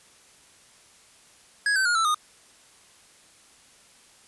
square tone with pitch steps, 1661.2 / 1541 / 1429.5 / 1326.1 / 1230.2 Hz, G#6 / G6 / F6 / E6 / D#6, 0 / -30 / +40 / +10 / -20 cents, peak -21 dBFS, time 1.66-2.145 s, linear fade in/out 2 ms, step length 97 ms, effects white hiss -55 dBFS RMS until 4.27 s + resampled to 24000 Hz

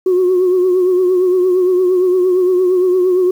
sine tone with vibrato, 365.7 Hz, F#4, 20 cents flat, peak -8 dBFS, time 0.06-3.31 s, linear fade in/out 5 ms, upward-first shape triangle, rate 8.7 Hz, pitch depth 57 cents each way, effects tanh soft clip ceiling -6 dBFS + 7-bit

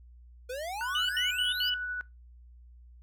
square exponential sweep, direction up, 480.3 to 5130 Hz, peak -35 dBFS, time 0.49-1.7 s, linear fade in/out 10 ms
sine tone with tremolo, 1480 Hz, F#6, in tune, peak -31 dBFS, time 0.81-2.01 s, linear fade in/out 0 ms, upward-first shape triangle, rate 12 Hz, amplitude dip 25%
sine tone bursts, 2960 Hz, F#7, in tune, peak -27 dBFS, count 4, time 0.95-1.741 s, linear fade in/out 2 ms, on 140 ms, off 77 ms
effects noise-tail reverb RT60 0.2 s tail -20 dB re dry + added 60 Hz sine -50 dBFS peak until 3.02 s

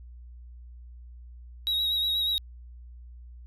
triangle tone with vibrato, 3823 Hz, A#7, 43 cents sharp, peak -23 dBFS, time 1.67-2.38 s, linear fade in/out 0 ms, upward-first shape sine, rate 8.3 Hz, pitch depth 31 cents each way, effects added 60 Hz sine -43 dBFS peak until 3.46 s

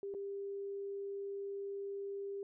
sine tone with dropouts, 397.9 Hz, G4, 26 cents sharp, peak -39 dBFS, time 0.03-2.43 s, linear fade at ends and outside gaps 1 ms, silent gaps 0.14-0.147 s, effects none

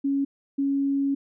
sine tone pair in turn, 277.2 / 277.2 Hz, C#4 / C#4, 0 / 0 cents, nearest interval unison, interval 0 cents, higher neither, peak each -21 dBFS, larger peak neither, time 0.04-0.25 / 0.58-1.15 s, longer second, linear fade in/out 10 ms, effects none

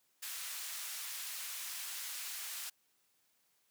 white band-pass noise, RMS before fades -43 dBFS, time 0.22-2.7 s, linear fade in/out 10 ms, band 1300 to 16000 Hz, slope 12 dB/octave, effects white hiss -75 dBFS RMS until 3.7 s + high-pass 100 Hz 12 dB/octave

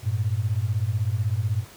sine beating tone pair, 98 / 114 Hz, G2 / A#2, 0 / -38 cents, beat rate 16 Hz, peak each -24 / -24 dBFS, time 0.02-1.65 s, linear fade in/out 50 ms, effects pink hiss -47 dBFS RMS until 1.76 s + high-pass 60 Hz 12 dB/octave

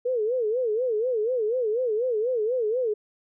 sine tone with vibrato, 466.2 Hz, A#4, in tune, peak -22 dBFS, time 0.05-2.94 s, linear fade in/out 10 ms, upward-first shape sine, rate 4.1 Hz, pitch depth 180 cents each way, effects none

